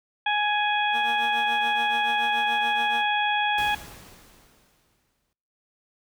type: harmonic tone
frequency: 834 Hz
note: G#5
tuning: 7 cents sharp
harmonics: 1 / 2 / 3 / 4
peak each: -24 / -27 / -29 / -30 dBFS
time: 0.26-3.75 s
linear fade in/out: 5 ms
type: tone with tremolo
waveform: 10% pulse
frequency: 233.1 Hz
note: A#3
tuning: in tune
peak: -26 dBFS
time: 0.92-3.06 s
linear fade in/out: 50 ms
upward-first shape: triangle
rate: 7 Hz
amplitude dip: 85%
type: noise with exponential decay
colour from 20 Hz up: pink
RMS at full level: -37 dBFS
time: 3.58-5.33 s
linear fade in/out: 0 ms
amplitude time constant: 380 ms
effects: noise-tail reverb RT60 0.9 s tail -22 dB re dry